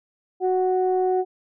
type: tone pair together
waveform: sine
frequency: 370 / 741.3 Hz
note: F#4 / F#5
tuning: 0 / +3 cents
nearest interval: octave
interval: 1203 cents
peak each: -19 / -23 dBFS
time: 0.4-1.25 s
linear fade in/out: 50 ms
effects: tanh soft clip ceiling -11 dBFS